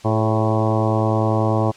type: harmonic tone with a mistuned harmonic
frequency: 110 Hz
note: A2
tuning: in tune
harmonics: 1 / 2 / 3 / 4 / 5 / 6 / 7 / 8 / 9 / 10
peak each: -19 / -25 / -24 / -27 / -25 / -26 / -27 / -31 / -29 / -31 dBFS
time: 0.04-1.72 s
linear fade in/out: 20 ms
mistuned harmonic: 4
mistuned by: -44 cents
effects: white hiss -46 dBFS RMS until 1.76 s + low-pass 6000 Hz 12 dB/octave